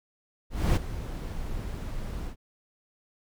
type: noise with ADSR envelope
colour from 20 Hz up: brown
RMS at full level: -19 dBFS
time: 0.5-2.36 s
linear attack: 260 ms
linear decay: 19 ms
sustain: -15 dB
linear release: 87 ms
effects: none